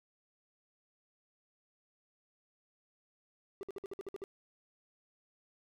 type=tone bursts; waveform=triangle; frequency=392 Hz; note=G4; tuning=in tune; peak=-37 dBFS; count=9; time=3.61-4.239 s; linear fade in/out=0 ms; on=21 ms; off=55 ms; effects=none